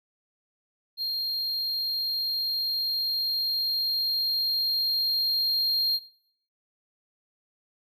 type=tone with level ramp; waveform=triangle; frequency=4215 Hz; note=C8; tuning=12 cents sharp; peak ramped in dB=-25 to -20 dBFS; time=0.97-6 s; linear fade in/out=50 ms; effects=noise-tail reverb RT60 0.6 s tail -17 dB re dry